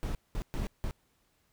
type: noise bursts at uneven times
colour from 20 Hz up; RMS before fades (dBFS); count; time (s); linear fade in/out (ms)
brown; -33; 4; 0.03-0.15 / 0.35-0.42 / 0.54-0.67 / 0.84-0.91; 0
effects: pink hiss -72 dBFS RMS until 1.52 s